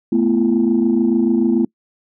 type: chord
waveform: sine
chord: A suspended second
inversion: none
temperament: equal with one note detuned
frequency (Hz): 220 / 246.9 / 338.1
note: A3 / B3 / E4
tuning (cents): 0 / 0 / +44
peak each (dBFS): -16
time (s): 0.12-1.65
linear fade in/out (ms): 5
effects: noise-tail reverb RT60 0.1 s tail -26 dB re dry + tanh soft clip ceiling -6 dBFS